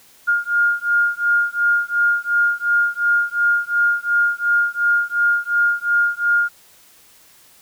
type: beating tone pair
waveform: sine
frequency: 1414 / 1416.8 Hz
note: F6 / F6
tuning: +21 / +24 cents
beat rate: 2.8 Hz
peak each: -18 dBFS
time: 0.27-6.49 s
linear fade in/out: 20 ms
effects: white hiss -50 dBFS RMS until 7.61 s